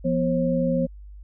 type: tone cluster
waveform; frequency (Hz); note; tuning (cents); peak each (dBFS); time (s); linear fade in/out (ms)
sine; 172.6 / 245.3 / 536; F3 / B3 / C5; -20 / -12 / +42; -24; 0.04-0.87; 20
effects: added 50 Hz sine -39 dBFS peak until 1.23 s